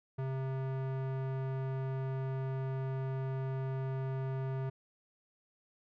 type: tone with low-pass filter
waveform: square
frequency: 132.8 Hz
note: C3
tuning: 26 cents sharp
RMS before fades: -36 dBFS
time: 0.18-4.7 s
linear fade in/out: 10 ms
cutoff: 1400 Hz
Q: 0.65
effects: none